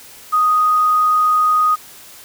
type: tone with quantisation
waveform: sine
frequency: 1244.5 Hz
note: D#6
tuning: in tune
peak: -11 dBFS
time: 0.32-1.76 s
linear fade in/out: 20 ms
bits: 6
effects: white hiss -40 dBFS RMS until 2.24 s